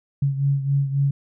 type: beating tone pair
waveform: sine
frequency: 138.59 / 142.29 Hz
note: C#3 / C#3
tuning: 0 / +46 cents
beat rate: 3.7 Hz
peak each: -19 / -25 dBFS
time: 0.22-1.11 s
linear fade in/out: 5 ms
effects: none